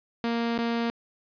sawtooth tone with dropouts, 233.1 Hz, A#3, in tune, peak -21 dBFS, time 0.24-0.9 s, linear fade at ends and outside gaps 0 ms, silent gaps 0.578-0.587 s, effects resampled to 11025 Hz + 9-bit

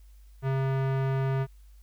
square tone with low-pass filter, 134.2 Hz, C3, 44 cents sharp, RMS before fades -27 dBFS, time 0.42-1.47 s, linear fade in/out 50 ms, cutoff 1800 Hz, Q 0.8, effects added 50 Hz sine -49 dBFS peak until 1.82 s + white hiss -68 dBFS RMS until 1.82 s

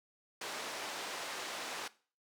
pink band-pass noise, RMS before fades -42 dBFS, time 0.41-1.88 s, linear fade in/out 5 ms, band 510 to 7100 Hz, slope 12 dB/octave, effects noise-tail reverb RT60 0.4 s tail -19 dB re dry

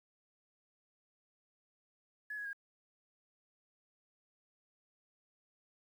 sine tone with pitch steps, 1700 / 1669 / 1626 Hz, G#6 / G#6 / G#6, +40 / +8 / -37 cents, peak -39 dBFS, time 2.3-2.531 s, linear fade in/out 5 ms, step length 77 ms, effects 11-bit

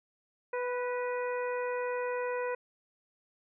harmonic tone with a mistuned harmonic, 493.9 Hz, B4, in tune, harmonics 1 / 2 / 3 / 4 / 5, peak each -32 / -38 / -42 / -44 / -46 dBFS, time 0.53-2.55 s, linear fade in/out 5 ms, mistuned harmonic 4, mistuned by -26 cents, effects none

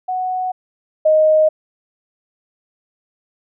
sine tone pair in turn, 740 / 622.3 Hz, F#5 / D#5, 0 / 0 cents, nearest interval minor third, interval 300 cents, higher first, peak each -18 / -9 dBFS, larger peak second, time 0.08-0.52 / 1.05-1.49 s, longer neither, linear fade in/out 10 ms, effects none

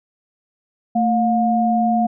sine tone pair together, 224.6 / 713 Hz, A3 / F5, +36 / +36 cents, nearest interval octave + minor sixth, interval 2000 cents, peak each -17 dBFS, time 0.95-2.07 s, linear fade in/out 10 ms, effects none

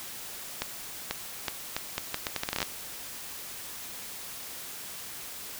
accelerating click train, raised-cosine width 0.2 ms, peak -11 dBFS, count 16, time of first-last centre 0.62-2.628 s, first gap 490 ms, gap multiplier 0.76, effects white hiss -41 dBFS RMS until 5.59 s

